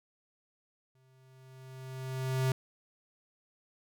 square tone with exponential growth, 130.81 Hz, C3, in tune, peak -26 dBFS, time 0.95-2.52 s, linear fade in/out 2 ms, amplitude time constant 340 ms, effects none

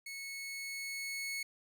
sawtooth tone with level ramp, 2200 Hz, C#7, 14 cents flat, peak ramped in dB -39 to -33 dBFS, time 0.06-1.43 s, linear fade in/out 5 ms, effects none

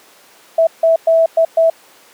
sine tone bursts at uneven times, 655 Hz, E5, 11 cents flat, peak -7 dBFS, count 5, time 0.58-0.67 / 0.83-0.96 / 1.07-1.26 / 1.37-1.45 / 1.57-1.7 s, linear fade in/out 5 ms, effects pink hiss -45 dBFS RMS until 2.13 s + high-pass 400 Hz 12 dB/octave

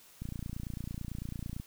click train, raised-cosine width 5 ms, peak -26 dBFS, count 41, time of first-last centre 0.22-1.599 s, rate 29 Hz, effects white hiss -58 dBFS RMS until 1.66 s

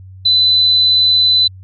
sine tone, 4009 Hz, B7, 25 cents sharp, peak -8 dBFS, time 0.25-1.48 s, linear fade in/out 10 ms, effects added 94 Hz sine -33 dBFS peak until 1.63 s

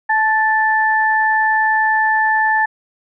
sine tone pair together, 869.6 / 1760 Hz, A5 / A6, -21 / 0 cents, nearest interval octave, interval 1221 cents, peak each -15 dBFS, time 0.09-2.66 s, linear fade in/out 10 ms, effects none

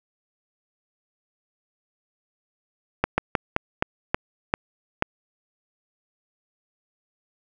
slowing click train, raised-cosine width 0.5 ms, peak -4 dBFS, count 8, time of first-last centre 3.04-5.024 s, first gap 140 ms, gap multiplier 1.23, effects none

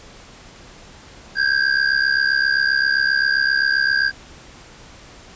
square ring-modulated tone, 1600 Hz, G6, 35 cents sharp, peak -13 dBFS, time 1.35-4.12 s, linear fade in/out 50 ms, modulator 33.8 Hz, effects pink hiss -43 dBFS RMS until 5.35 s + resampled to 16000 Hz

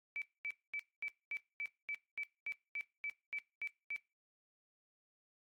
sine tone bursts, 2308 Hz, D7, 31 cents flat, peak -38 dBFS, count 14, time 0.16-3.962 s, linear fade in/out 0 ms, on 58 ms, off 230 ms, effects noise-tail reverb RT60 0.3 s tail -21 dB re dry + AAC 64 kbps

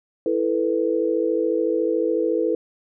sine chord, E suspended fourth, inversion none, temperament equal, 329.6 / 440 / 493.9 Hz, E4 / A4 / B4, 0 / 0 / 0 cents, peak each -23 dBFS, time 0.26-2.55 s, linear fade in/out 2 ms, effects none

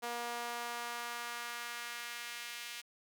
sawtooth tone with high-pass filter sweep, 238 Hz, A#3, 36 cents sharp, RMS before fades -42 dBFS, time 0.02-2.82 s, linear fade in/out 20 ms, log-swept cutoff 650 to 2500 Hz, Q 1.2, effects none

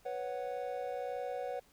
triangle chord, B suspended second, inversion none, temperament just, 493.9 / 555.6 / 740.8 Hz, B4 / C#5 / F#5, 0 / +4 / +2 cents, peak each -38 / -39 / -39 dBFS, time 0.05-1.6 s, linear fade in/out 10 ms, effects pink hiss -66 dBFS RMS until 1.72 s

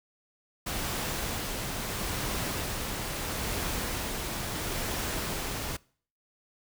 pink noise with tremolo, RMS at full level -32 dBFS, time 0.66-5.77 s, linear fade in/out 10 ms, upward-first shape sine, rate 0.75 Hz, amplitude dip 25%, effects noise-tail reverb RT60 0.5 s tail -24 dB re dry

